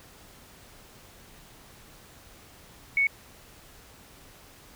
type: tone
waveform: sine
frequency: 2217 Hz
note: C#7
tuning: in tune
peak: -20 dBFS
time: 2.97-3.07 s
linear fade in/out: 2 ms
effects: pink hiss -52 dBFS RMS until 4.75 s